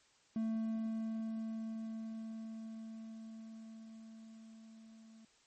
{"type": "tone with level ramp", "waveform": "triangle", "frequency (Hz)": 222.6, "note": "A3", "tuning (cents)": 20, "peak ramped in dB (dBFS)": [-31, -54], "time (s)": [0.36, 5.25], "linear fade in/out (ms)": 2, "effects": ["white hiss -69 dBFS RMS until 5.46 s", "MP3 32 kbps"]}